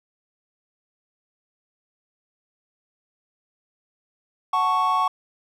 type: chord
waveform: triangle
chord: F# minor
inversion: none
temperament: equal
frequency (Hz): 740 / 880 / 1108.7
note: F#5 / A5 / C#6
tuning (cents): 0 / 0 / 0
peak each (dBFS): -24 / -24 / -18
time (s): 4.53-5.08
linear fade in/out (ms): 5
effects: none